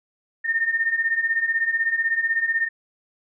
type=beating tone pair; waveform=sine; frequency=1809 / 1825 Hz; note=A6 / A#6; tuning=+48 / -37 cents; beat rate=16 Hz; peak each=-25 / -21 dBFS; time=0.44-2.69 s; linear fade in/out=20 ms; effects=none